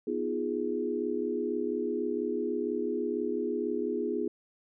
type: chord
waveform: sine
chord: F half-diminished seventh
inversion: second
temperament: equal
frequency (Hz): 246.9 / 311.1 / 349.2 / 415.3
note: Cb4 / Eb4 / F4 / Ab4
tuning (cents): 0 / 0 / 0 / 0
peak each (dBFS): -35 / -36 / -34 / -32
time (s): 0.07-4.28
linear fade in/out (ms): 5
effects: none

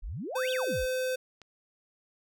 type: exponential two-way sweep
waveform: sine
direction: up then down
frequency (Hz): 32.7 to 3861 to 32.7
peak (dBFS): -34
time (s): 0.02-0.86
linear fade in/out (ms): 20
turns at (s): 0.51
type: tone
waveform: square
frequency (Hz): 513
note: C5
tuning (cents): -34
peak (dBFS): -29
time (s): 0.35-1.16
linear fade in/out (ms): 10
type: click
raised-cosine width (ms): 0.2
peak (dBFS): -32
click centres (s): 1.417
effects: none

